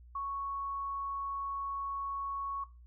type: tone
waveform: sine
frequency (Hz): 1108.7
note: C#6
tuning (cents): 0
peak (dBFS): -34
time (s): 0.15-2.64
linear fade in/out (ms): 5
effects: noise-tail reverb RT60 0.3 s tail -18 dB re dry + added 60 Hz sine -52 dBFS peak until 2.86 s